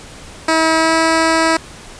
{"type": "tone with pitch glide", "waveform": "10% pulse", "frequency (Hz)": [321.6, 324.6], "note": ["E4", "E4"], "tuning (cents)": [-43, -27], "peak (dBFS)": -3, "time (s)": [0.48, 1.57], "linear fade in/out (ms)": 5, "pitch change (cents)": 16, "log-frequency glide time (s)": [0.77, 0.93], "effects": ["pink hiss -36 dBFS RMS until 1.99 s", "resampled to 22050 Hz"]}